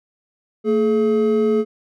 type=tone pair together; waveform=triangle; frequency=225.3 / 425.4 Hz; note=A3 / G#4; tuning=+41 / +42 cents; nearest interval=major seventh; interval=1101 cents; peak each=-17 / -14 dBFS; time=0.64-1.65 s; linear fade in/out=50 ms; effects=none